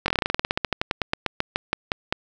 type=slowing click train; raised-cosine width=0.3 ms; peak=-5 dBFS; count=26; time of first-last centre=0.06-2.125 s; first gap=21 ms; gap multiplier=1.1; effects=none